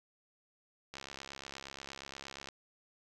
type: click train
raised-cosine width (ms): 0.2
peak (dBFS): -27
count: 107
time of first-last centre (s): 0.94-2.487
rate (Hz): 68.5
effects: none